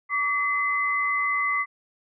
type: tone pair together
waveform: sine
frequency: 1143.2 / 2037 Hz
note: D6 / C7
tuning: -47 / -47 cents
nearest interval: minor seventh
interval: 1000 cents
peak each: -25 / -24 dBFS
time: 0.09-1.66 s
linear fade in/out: 50 ms
effects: none